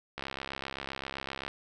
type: click train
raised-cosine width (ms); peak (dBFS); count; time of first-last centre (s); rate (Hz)
0.3; -20; 89; 0.18-1.48; 67.7
effects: none